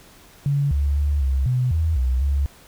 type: tone with pitch steps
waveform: sine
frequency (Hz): 141.8 / 71.1 / 72.4 / 66.9 / 125.9 / 80.6 / 63.5 / 70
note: C#3 / C#2 / D2 / C2 / B2 / E2 / B1 / C#2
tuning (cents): +40 / +45 / -24 / +39 / +34 / -38 / +49 / +18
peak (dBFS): -17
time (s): 0.46-2.46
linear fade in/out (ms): 0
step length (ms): 250
effects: pink hiss -49 dBFS RMS until 2.67 s